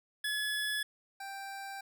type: tone pair in turn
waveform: 25% pulse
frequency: 1704 / 785.4 Hz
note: G#6 / G5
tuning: +44 / +3 cents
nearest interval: octave + minor second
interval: 1341 cents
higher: first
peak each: -28 / -37 dBFS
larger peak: first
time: 0.24-0.83 / 1.2-1.81 s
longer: second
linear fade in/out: 5 ms
effects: none